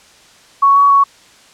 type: tone with pitch steps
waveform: sine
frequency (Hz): 1112 / 1126 / 1115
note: C#6 / C#6 / C#6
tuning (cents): +5 / +27 / +10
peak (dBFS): -6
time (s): 0.62-1.04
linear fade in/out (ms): 10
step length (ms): 140
effects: white hiss -45 dBFS RMS until 1.53 s + low-pass 7000 Hz 12 dB/octave